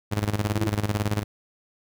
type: tone with tremolo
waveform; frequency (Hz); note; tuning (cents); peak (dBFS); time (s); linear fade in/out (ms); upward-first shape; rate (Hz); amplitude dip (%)
sawtooth; 104; G#2; +3; -17; 0.11-1.24; 20; square; 18; 75
type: tone with exponential growth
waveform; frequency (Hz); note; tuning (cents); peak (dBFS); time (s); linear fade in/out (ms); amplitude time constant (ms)
sine; 331.7; E4; +11; -24; 0.3-0.67; 0; 79
effects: none